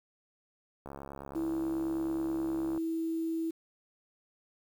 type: click train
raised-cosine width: 1 ms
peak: -29 dBFS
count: 134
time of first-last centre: 0.86-2.776 s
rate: 69.4 Hz
type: tone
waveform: sine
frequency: 326.3 Hz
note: E4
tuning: 18 cents flat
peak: -30 dBFS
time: 1.35-3.51 s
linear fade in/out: 10 ms
effects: 9-bit